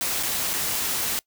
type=noise with dropouts; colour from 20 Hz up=white; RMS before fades=-26 dBFS; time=0.01-1.19 s; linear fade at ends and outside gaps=0 ms; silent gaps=0.228-0.233 / 0.533-0.537 s; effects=noise-tail reverb RT60 0.1 s tail -23 dB re dry